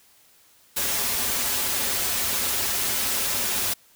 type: noise with comb filter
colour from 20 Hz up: white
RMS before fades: -25 dBFS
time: 0.76-3.74 s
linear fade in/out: 10 ms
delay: 6.4 ms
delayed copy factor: -0.55
effects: white hiss -57 dBFS RMS until 3.95 s